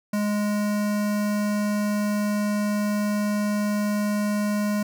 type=tone with notch filter; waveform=square; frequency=207.7 Hz; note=G#3; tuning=in tune; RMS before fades=-24 dBFS; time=0.13-4.83 s; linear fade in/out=5 ms; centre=3400 Hz; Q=1.9; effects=none